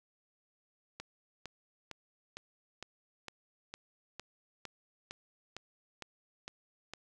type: click train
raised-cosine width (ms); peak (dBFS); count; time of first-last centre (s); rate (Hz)
0.2; -25; 14; 1-6.936; 2.19
effects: none